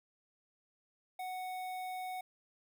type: tone with notch filter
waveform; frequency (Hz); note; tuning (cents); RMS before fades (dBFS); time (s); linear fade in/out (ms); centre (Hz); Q
square; 740; F#5; 0; -41; 1.19-2.21; 5; 5900; 0.9
effects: none